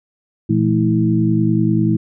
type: tone cluster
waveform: sine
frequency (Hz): 117.2 / 167.9 / 217.7 / 324.3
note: A#2 / E3 / A3 / E4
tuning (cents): +10 / +32 / -18 / -28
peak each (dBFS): -18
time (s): 0.49-1.97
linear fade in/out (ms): 10
effects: none